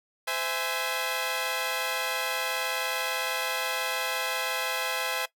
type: chord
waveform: 10% pulse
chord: C augmented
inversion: none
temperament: equal with one note detuned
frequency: 514.3 / 659.3 / 830.6 Hz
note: C5 / E5 / G#5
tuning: -30 / 0 / 0 cents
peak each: -24 dBFS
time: 0.27-5.26 s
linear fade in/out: 10 ms
effects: noise-tail reverb RT60 0.1 s tail -18 dB re dry